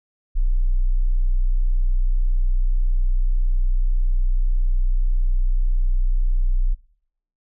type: tone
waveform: sine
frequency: 30.87 Hz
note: B0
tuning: in tune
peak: -15 dBFS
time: 0.35-6.75 s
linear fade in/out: 20 ms
effects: noise-tail reverb RT60 0.7 s tail -21 dB re dry